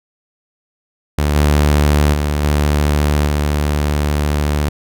sawtooth tone with level steps, 73.8 Hz, D2, 9 cents sharp, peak -9 / -6 / -11 / -8 / -10 dBFS, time 1.18-4.69 s, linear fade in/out 5 ms, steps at 1.35 / 2.13 / 2.43 / 3.26 s, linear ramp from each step 10 ms, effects none

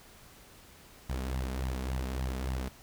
sawtooth tone with flanger, 64.7 Hz, C2, 19 cents flat, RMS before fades -34 dBFS, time 1.09-2.69 s, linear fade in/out 10 ms, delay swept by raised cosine 1 to 4.8 ms, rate 3.5 Hz, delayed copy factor +0.6, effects pink hiss -55 dBFS RMS until 2.82 s

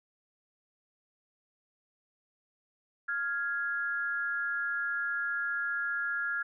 sine tone pair together, 1400 / 1664.9 Hz, F6 / G#6, +4 / +4 cents, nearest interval minor third, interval 300 cents, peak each -32 / -33 dBFS, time 3.08-6.43 s, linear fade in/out 10 ms, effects none

